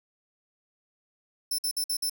20% pulse tone bursts, 5320 Hz, E8, 15 cents sharp, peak -21 dBFS, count 5, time 1.51-2.097 s, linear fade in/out 5 ms, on 75 ms, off 53 ms, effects none

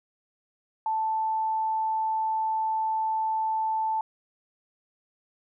sine tone, 880 Hz, A5, in tune, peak -24 dBFS, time 0.86-4.01 s, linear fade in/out 2 ms, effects none

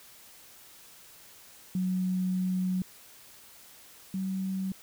sine tone pair in turn, 184.7 / 190.22 Hz, F#3 / F#3, -3 / +48 cents, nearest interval minor second, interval 51 cents, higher second, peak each -26 / -29 dBFS, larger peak first, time 1.75-2.82 / 4.14-4.72 s, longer first, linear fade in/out 2 ms, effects white hiss -53 dBFS RMS until 4.82 s

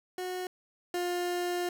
30% pulse tone pair in turn, 365.6 / 353.8 Hz, F#4 / F4, -21 / +23 cents, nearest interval minor second, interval 56 cents, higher first, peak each -31 / -27 dBFS, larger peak second, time 0.18-0.47 / 0.94-1.69 s, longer second, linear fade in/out 2 ms, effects none

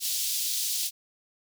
pink high-pass noise, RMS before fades -29 dBFS, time 0-0.91 s, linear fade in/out 50 ms, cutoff 3700 Hz, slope 24 dB/octave, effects none

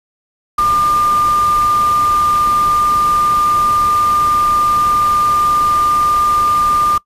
sine tone in noise, 1200 Hz, D6, 37 cents sharp, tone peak -10 dBFS, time 0.58-6.98 s, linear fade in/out 5 ms, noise pink, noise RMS -27 dBFS, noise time 0.58-6.98 s, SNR +14 dB, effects noise-tail reverb RT60 0.1 s tail -22 dB re dry + resampled to 32000 Hz

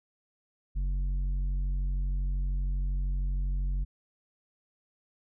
sine tone with tanh clipping, 46.41 Hz, F#1, 6 cents sharp, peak -28 dBFS, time 0.75-3.85 s, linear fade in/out 20 ms, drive 7 dB, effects none

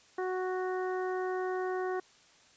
harmonic tone, 370 Hz, F#4, in tune, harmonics 1 / 2 / 3 / 4 / 5, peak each -32 / -38 / -42 / -44 / -46 dBFS, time 0.18-2 s, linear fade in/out 5 ms, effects white hiss -61 dBFS RMS until 2.56 s + resampled to 16000 Hz

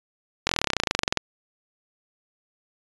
slowing click train, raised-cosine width 0.2 ms, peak -3 dBFS, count 22, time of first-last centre 0.47-1.173 s, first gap 22 ms, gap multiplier 1.04, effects resampled to 22050 Hz

